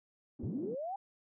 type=band-pass noise; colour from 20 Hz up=white; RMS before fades=-43 dBFS; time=0.39-0.75 s; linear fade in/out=5 ms; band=170 to 320 Hz; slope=24 dB/octave
type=linear sweep; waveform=sine; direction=up; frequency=68.7 to 811 Hz; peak=-36 dBFS; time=0.43-0.96 s; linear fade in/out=5 ms
effects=none